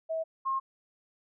sine tone pair in turn, 646 / 1070.9 Hz, E5 / C6, -35 / +40 cents, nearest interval major sixth, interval 875 cents, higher second, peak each -29 / -27 dBFS, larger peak second, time 0.09-0.24 / 0.45-0.6 s, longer neither, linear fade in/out 20 ms, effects none

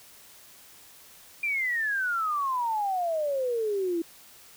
sine exponential sweep, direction down, 2410 to 327 Hz, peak -25 dBFS, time 1.43-4.02 s, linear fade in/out 5 ms, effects white hiss -52 dBFS RMS until 4.56 s

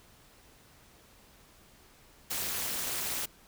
white noise with amplitude modulation, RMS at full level -30 dBFS, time 2.3-3.26 s, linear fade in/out 10 ms, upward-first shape sine, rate 279 Hz, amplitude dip 95%, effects pink hiss -59 dBFS RMS until 3.47 s

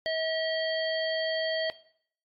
harmonic tone, 642 Hz, E5, 46 cents flat, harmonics 1 / 3 / 5 / 7, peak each -29 / -34 / -36 / -37 dBFS, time 0.06-1.7 s, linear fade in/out 0 ms, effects noise-tail reverb RT60 0.6 s tail -17 dB re dry + AAC 48 kbps

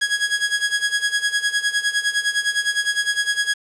sawtooth tone with tremolo, 1661.2 Hz, G#6, in tune, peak -12 dBFS, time 0.01-3.54 s, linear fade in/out 10 ms, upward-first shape sine, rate 9.8 Hz, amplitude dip 80%, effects resampled to 22050 Hz + 7-bit

